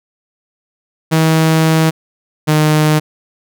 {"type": "tone pair in turn", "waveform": "sawtooth", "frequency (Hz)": [160, 153.37], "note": ["D#3", "D#3"], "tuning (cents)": [49, -25], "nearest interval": "minor second", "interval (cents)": 74, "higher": "first", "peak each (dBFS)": -5, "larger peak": "neither", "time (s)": [[1.11, 1.91], [2.47, 3]], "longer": "first", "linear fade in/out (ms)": 20, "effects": []}